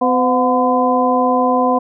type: harmonic tone with a mistuned harmonic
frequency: 254.1 Hz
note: B3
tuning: 49 cents sharp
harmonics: 1 / 2 / 3 / 4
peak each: -17 / -17 / -17 / -17 dBFS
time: 0.01-1.79 s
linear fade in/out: 10 ms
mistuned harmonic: 3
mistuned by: -74 cents
effects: none